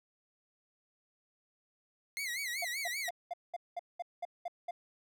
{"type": "tone with vibrato", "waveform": "sawtooth", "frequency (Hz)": 2075, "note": "C7", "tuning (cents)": -15, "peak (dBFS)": -32, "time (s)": [2.17, 3.09], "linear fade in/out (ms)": 0, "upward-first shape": "sine", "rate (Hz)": 5.2, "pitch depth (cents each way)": 160}
{"type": "tone bursts", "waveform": "triangle", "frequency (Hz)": 698.5, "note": "F5", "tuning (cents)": 0, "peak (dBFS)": -33, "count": 10, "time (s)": [2.62, 4.71], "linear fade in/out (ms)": 5, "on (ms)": 29, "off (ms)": 200}
{"effects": []}